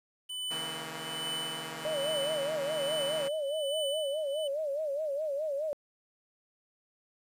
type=tone with tremolo; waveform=square; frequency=3000 Hz; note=F#7; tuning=23 cents sharp; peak=-33 dBFS; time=0.29-4.48 s; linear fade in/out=10 ms; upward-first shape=triangle; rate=1.2 Hz; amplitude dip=90%
type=chord; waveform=5% pulse; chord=A# diminished; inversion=first; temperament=equal with one note detuned; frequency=138.59 / 160.58 / 233.1 Hz; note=C#3 / E3 / A#3; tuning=0 / -45 / 0 cents; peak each=-36 / -30 / -32 dBFS; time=0.5-3.29 s; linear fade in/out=20 ms
type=tone with vibrato; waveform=sine; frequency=590 Hz; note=D5; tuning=8 cents sharp; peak=-30 dBFS; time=1.85-5.73 s; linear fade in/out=0 ms; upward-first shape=sine; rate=4.8 Hz; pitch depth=130 cents each way
effects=resampled to 32000 Hz + 10-bit